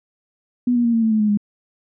sine tone with pitch steps, 245.5 / 239.5 / 233.6 / 227.9 / 222.3 / 216.8 / 211.5 / 206.3 Hz, B3 / A#3 / A#3 / A#3 / A3 / A3 / G#3 / G#3, -10 / +47 / +4 / -39 / +18 / -25 / +32 / -11 cents, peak -14 dBFS, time 0.67-1.374 s, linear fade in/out 5 ms, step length 88 ms, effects none

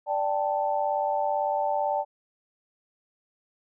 sine chord, D suspended fourth, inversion none, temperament just, 587.3 / 783.1 / 881 Hz, D5 / G5 / A5, 0 / -2 / +2 cents, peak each -28 dBFS, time 0.06-2.05 s, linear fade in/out 50 ms, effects none

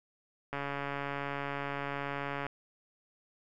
click train, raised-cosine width 0.5 ms, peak -21 dBFS, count 274, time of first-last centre 0.53-2.466 s, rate 141 Hz, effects none

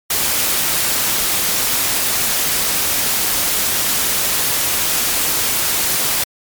white noise, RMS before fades -17 dBFS, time 0.1-6.24 s, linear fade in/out 5 ms, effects MP3 96 kbps

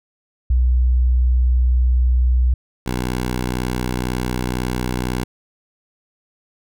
sine / 10% pulse tone pair in turn, 62 / 62 Hz, B1 / B1, +7 / +7 cents, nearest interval unison, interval 0 cents, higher neither, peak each -12 dBFS, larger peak neither, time 0.5-2.54 / 2.86-5.24 s, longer second, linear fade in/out 5 ms, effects none

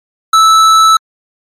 sine tone with hard clipping, 1312 Hz, E6, 9 cents flat, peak -5 dBFS, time 0.33-0.97 s, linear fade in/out 5 ms, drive 12 dB, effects MP3 64 kbps

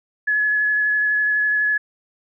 sine tone with vibrato, 1700 Hz, G#6, 40 cents sharp, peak -16 dBFS, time 0.27-1.78 s, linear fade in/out 10 ms, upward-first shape sine, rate 12 Hz, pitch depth 11 cents each way, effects none

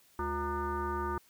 sine tone with frequency modulation, 640 Hz, D#5, 49 cents sharp, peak -31 dBFS, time 0.19-1.18 s, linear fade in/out 2 ms, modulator 283 Hz, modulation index 2.5, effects white hiss -64 dBFS RMS until 1.29 s

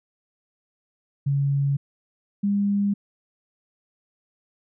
sine tone pair in turn, 140 / 201.7 Hz, C#3 / G3, +18 / +50 cents, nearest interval tritone, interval 632 cents, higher second, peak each -19 dBFS, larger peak neither, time 1.26-1.77 / 2.43-2.94 s, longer neither, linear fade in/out 10 ms, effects none

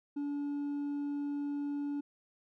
sine tone with hard clipping, 287.3 Hz, D4, 38 cents flat, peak -34 dBFS, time 0.16-2.01 s, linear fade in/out 10 ms, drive 2 dB, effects none

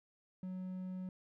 triangle tone, 185 Hz, F#3, in tune, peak -38 dBFS, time 0.43-1.09 s, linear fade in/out 2 ms, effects none

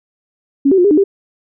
sine tone with pitch steps, 277.2 / 384.2 / 355.5 / 406.4 / 302.4 / 395.2 Hz, C#4 / G4 / F4 / G#4 / D#4 / G4, 0 / -35 / +31 / -38 / -49 / +14 cents, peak -7 dBFS, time 0.65-1.04 s, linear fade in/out 10 ms, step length 65 ms, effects none

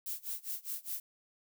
violet noise with tremolo, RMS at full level -37 dBFS, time 0.06-1 s, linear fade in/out 2 ms, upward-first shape sine, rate 4.9 Hz, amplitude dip 95%, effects none

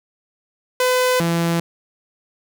sawtooth tone pair in turn, 505 / 168.52 Hz, B4 / E3, +39 / +38 cents, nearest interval octave + perfect fifth, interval 1901 cents, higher first, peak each -11 / -13 dBFS, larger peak first, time 0.8-1.2 / 1.2-1.6 s, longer neither, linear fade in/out 2 ms, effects none

